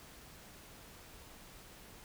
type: silence
effects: pink hiss -55 dBFS RMS until 2.04 s